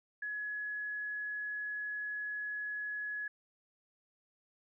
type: tone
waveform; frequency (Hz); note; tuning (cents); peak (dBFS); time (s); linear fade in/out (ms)
sine; 1689; G#6; +29; -36; 0.22-3.28; 5
effects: none